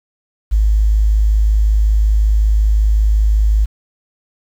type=tone; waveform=sine; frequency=52.7 Hz; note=G#1; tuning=26 cents sharp; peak=-9 dBFS; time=0.51-3.66 s; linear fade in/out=20 ms; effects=7-bit